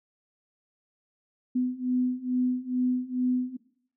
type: beating tone pair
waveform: sine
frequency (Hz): 250.1 / 252.4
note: B3 / B3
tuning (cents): +22 / +38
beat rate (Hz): 2.3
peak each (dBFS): -29 / -27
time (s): 1.55-3.57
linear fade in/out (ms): 10
effects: noise-tail reverb RT60 0.6 s tail -17 dB re dry